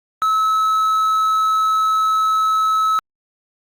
triangle tone with quantisation, 1295 Hz, E6, 31 cents flat, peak -12 dBFS, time 0.22-2.99 s, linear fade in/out 0 ms, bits 6, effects Opus 48 kbps

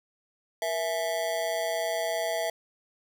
square tone with amplitude modulation, 659.3 Hz, E5, in tune, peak -24 dBFS, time 0.62-2.5 s, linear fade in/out 2 ms, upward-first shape sine, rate 183 Hz, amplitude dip 85%, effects none

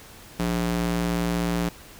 square tone with high-pass filter, 58.27 Hz, A#1, in tune, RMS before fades -25 dBFS, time 0.39-1.69 s, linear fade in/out 5 ms, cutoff 140 Hz, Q 1.2, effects pink hiss -46 dBFS RMS until 1.99 s

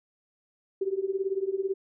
sine tone with tremolo, 387 Hz, G4, 22 cents flat, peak -22 dBFS, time 0.81-1.74 s, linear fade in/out 5 ms, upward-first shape triangle, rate 18 Hz, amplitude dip 95%, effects none

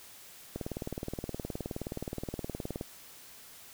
click train, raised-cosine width 2 ms, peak -22 dBFS, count 44, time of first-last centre 0.56-2.811 s, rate 19.1 Hz, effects white hiss -52 dBFS RMS until 3.73 s

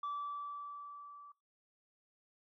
sine tone with level ramp, 1158 Hz, D6, 25 cents flat, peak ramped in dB -34 to -52 dBFS, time 0.03-1.32 s, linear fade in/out 5 ms, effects noise-tail reverb RT60 0.2 s tail -19 dB re dry + tanh soft clip ceiling -35 dBFS

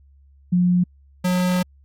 sine / square tone pair in turn, 178.5 / 181.1 Hz, F3 / F#3, +38 / -37 cents, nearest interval unison, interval 25 cents, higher second, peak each -14 / -18 dBFS, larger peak first, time 0.52-0.84 / 1.24-1.63 s, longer second, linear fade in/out 10 ms, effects added 69 Hz sine -49 dBFS peak until 1.84 s + AAC 48 kbps

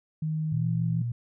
sine tone with pitch glide, 156.5 to 165.14 Hz, D#3 to E3, +10 to +3 cents, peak -26 dBFS, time 0.22-1.02 s, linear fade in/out 5 ms, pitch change +93 cents, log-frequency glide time 0.54-0.68 s
sine tone, 118.9 Hz, A#2, 35 cents sharp, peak -27 dBFS, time 0.52-1.12 s, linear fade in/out 5 ms
effects none

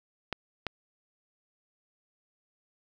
clicks, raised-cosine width 0.3 ms, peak -15 dBFS, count 2, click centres 0.327 / 0.667 s, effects none

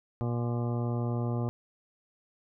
harmonic tone with a mistuned harmonic, 119.5 Hz, A#2, 43 cents sharp, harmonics 1 / 2 / 3 / 4 / 5 / 6 / 7 / 9 / 10, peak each -29 / -35 / -39 / -41 / -43 / -45 / -46 / -48 / -49 dBFS, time 0.21-1.49 s, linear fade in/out 0 ms, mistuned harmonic 9, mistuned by -54 cents, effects none

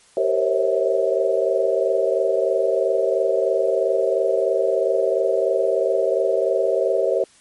sine tone cluster, 387.2 / 464 / 528 / 551 / 648 Hz, G4 / A#4 / C5 / C#5 / E5, -21 / -8 / +16 / -11 / -30 cents, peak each -23 dBFS, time 0.17-7.24 s, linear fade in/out 2 ms, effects white hiss -53 dBFS RMS until 7.4 s + MP3 48 kbps

